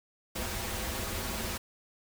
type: noise with comb filter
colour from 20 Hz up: pink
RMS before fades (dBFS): -35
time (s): 0.35-1.58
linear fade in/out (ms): 10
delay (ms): 6.8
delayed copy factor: -0.8
effects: none